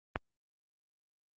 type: click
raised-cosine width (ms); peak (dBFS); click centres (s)
0.5; -16; 0.159
effects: Opus 24 kbps